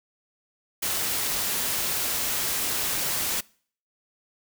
white noise, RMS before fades -27 dBFS, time 0.82-3.41 s, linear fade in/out 10 ms, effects noise-tail reverb RT60 0.5 s tail -24 dB re dry

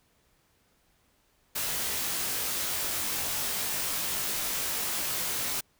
white noise with comb filter, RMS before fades -31 dBFS, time 1.55-5.61 s, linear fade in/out 10 ms, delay 19 ms, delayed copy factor -1, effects pink hiss -68 dBFS RMS until 5.79 s

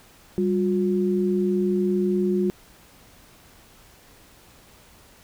sine tone pair together, 196 / 359.3 Hz, G3 / F4, 0 / +49 cents, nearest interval minor seventh, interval 1049 cents, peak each -22 dBFS, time 0.38-2.5 s, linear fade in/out 0 ms, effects pink hiss -52 dBFS RMS until 5.23 s

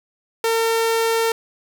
sawtooth tone, 454.3 Hz, A#4, 45 cents flat, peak -13 dBFS, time 0.44-1.32 s, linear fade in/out 2 ms, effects none

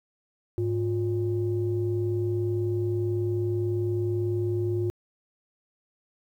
sine tone pair together, 105.19 / 353.8 Hz, G#2 / F4, +23 / +23 cents, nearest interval octave + major sixth, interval 2100 cents, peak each -26 dBFS, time 0.58-4.9 s, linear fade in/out 0 ms, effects tanh soft clip ceiling -17 dBFS + 10-bit

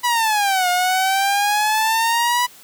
sawtooth exponential two-way sweep, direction down then up, 987.8 to 713 to 987.8 Hz, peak -12 dBFS, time 0.03-2.47 s, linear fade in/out 20 ms, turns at 0.69 s, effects white hiss -45 dBFS RMS until 2.63 s + high-pass 60 Hz 12 dB/octave

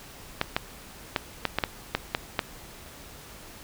clicks, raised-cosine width 0.3 ms, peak -7 dBFS, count 9, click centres 0.414 / 0.565 / 1.162 / 1.453 / 1.586 / 1.638 / 1.95 / 2.149 / 2.392 s, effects pink hiss -46 dBFS RMS until 3.63 s

